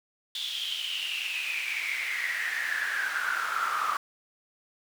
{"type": "noise with high-pass filter sweep", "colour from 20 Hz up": "brown", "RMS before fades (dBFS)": -31, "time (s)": [0.35, 3.97], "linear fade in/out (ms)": 2, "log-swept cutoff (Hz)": [3500, 1200], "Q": 9.9, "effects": []}